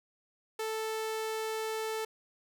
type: tone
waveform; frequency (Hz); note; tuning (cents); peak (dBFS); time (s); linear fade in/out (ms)
sawtooth; 440; A4; 0; -29; 0.59-2.05; 5
effects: none